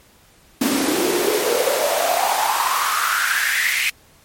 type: noise with high-pass filter sweep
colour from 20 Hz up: pink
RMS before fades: -19 dBFS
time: 0.61-3.9 s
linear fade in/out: 5 ms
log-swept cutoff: 250 to 2300 Hz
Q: 6.6
effects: pink hiss -52 dBFS RMS until 4.24 s + MP3 64 kbps